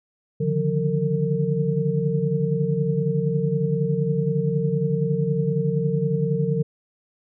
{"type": "tone cluster", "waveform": "sine", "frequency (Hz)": [143, 153.8, 177.8, 455.4], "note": ["D3", "D#3", "F3", "A#4"], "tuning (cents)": [-46, -20, 31, -40], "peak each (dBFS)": -25, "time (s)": [0.4, 6.63], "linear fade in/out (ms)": 10, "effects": []}